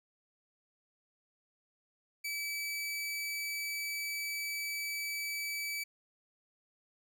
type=tone; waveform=sawtooth; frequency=2300 Hz; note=D7; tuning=37 cents flat; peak=-32 dBFS; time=2.24-5.84 s; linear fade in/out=10 ms; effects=none